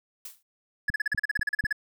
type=noise with exponential decay; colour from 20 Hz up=blue; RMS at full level=-36 dBFS; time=0.25-0.43 s; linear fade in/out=5 ms; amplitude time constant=39 ms
type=tone bursts; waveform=triangle; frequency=1702 Hz; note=G#6; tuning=42 cents sharp; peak=-21 dBFS; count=15; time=0.88-1.727 s; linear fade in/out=5 ms; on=21 ms; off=38 ms
type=click train; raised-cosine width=5 ms; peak=-21 dBFS; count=4; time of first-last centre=0.9-1.641 s; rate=4.05 Hz
effects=none